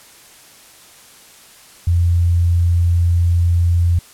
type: tone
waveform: sine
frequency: 86.2 Hz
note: F2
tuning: 22 cents flat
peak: -11 dBFS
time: 1.87-3.99 s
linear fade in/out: 5 ms
effects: white hiss -44 dBFS RMS until 4.13 s + low-pass 12000 Hz 12 dB/octave